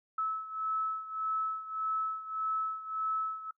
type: beating tone pair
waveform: sine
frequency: 1300 / 1301.7 Hz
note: E6 / E6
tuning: -24 / -22 cents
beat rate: 1.7 Hz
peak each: -33 / -37 dBFS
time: 0.18-3.51 s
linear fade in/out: 5 ms
effects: noise-tail reverb RT60 0.1 s tail -20 dB re dry